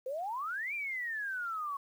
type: exponential two-way sweep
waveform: sine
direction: up then down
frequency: 497.2 to 2416 to 1098 Hz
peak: -34 dBFS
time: 0.06-1.77 s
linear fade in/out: 5 ms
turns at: 0.74 s
effects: 10-bit